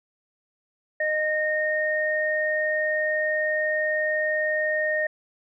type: tone pair together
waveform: sine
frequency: 616 / 1846 Hz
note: D#5 / A#6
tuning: -17 / -17 cents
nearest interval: octave + perfect fifth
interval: 1900 cents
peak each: -25 / -24 dBFS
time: 1-5.07 s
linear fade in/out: 5 ms
effects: none

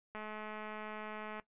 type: click train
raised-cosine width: 0.5 ms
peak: -30 dBFS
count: 268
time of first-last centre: 0.15-1.398 s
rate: 214 Hz
effects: noise-tail reverb RT60 0.1 s tail -17 dB re dry + resampled to 8000 Hz

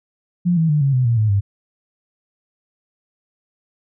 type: tone with pitch steps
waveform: sine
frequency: 175.9 / 162.24 / 149.63 / 138.01 / 127.29 / 117.4 / 108.28 / 99.87 Hz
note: F3 / E3 / D3 / C#3 / C3 / A#2 / A2 / G2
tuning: +13 / -27 / +33 / -7 / -47 / +13 / -27 / +33 cents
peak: -13 dBFS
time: 0.45-1.41 s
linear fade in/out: 20 ms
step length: 120 ms
effects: none

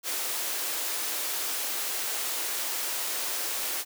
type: high-pass noise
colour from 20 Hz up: white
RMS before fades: -31 dBFS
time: 0.03-3.85 s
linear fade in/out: 50 ms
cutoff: 310 Hz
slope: 24 dB/octave
effects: none

